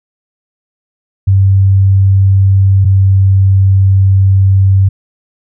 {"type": "tone pair in turn", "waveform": "sine", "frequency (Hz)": [97, 96.56], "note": ["G2", "G2"], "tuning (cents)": [-18, -26], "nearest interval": "unison", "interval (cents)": 8, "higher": "first", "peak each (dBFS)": -4, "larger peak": "neither", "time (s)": [[1.27, 2.85], [2.85, 4.89]], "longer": "second", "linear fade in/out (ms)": 10, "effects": []}